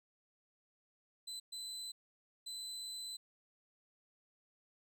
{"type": "tone bursts at uneven times", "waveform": "30% pulse", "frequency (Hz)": 4026, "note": "B7", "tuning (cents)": 33, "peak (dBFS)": -40, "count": 3, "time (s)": [[1.27, 1.4], [1.52, 1.92], [2.46, 3.17]], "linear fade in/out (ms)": 10, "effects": []}